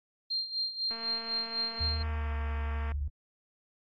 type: tone with tremolo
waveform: sine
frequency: 4186 Hz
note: C8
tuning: in tune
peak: -28 dBFS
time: 0.3-2.03 s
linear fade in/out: 10 ms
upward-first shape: sine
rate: 4 Hz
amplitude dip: 75%
type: click train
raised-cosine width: 0.5 ms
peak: -30 dBFS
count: 459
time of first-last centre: 0.91-2.919 s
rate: 228 Hz
type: tone with pitch glide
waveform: sine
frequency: 77.78 to 71.74 Hz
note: D#2 to D2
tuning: 0 to -40 cents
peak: -30 dBFS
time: 1.8-3.08 s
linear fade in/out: 5 ms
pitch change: -140 cents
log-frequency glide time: 2.04-2.34 s
effects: AAC 32 kbps